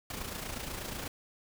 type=noise with amplitude modulation; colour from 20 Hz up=pink; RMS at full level=-37 dBFS; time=0.1-1.08 s; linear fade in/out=2 ms; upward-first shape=sine; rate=28.2 Hz; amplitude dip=55%; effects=none